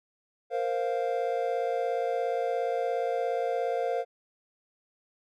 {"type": "chord", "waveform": "triangle", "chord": "Bb suspended second", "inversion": "none", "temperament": "equal", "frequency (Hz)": [466.2, 523.3, 698.5], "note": ["Bb4", "C5", "F5"], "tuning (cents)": [0, 0, 0], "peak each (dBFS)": -29, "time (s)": [0.5, 4.05], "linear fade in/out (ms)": 50, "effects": []}